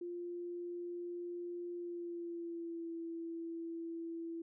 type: tone with pitch glide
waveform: sine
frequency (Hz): 349.2 to 332.7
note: F4 to E4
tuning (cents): 0 to +16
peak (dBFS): -40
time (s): 0.01-4.42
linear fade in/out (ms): 5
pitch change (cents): -84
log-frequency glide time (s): 1.74-2.92
effects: none